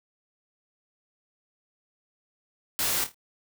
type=noise with echo; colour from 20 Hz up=white; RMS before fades=-27 dBFS; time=2.79-3.04 s; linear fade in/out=0 ms; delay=26 ms; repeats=4; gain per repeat=-9 dB; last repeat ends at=3.144 s; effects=none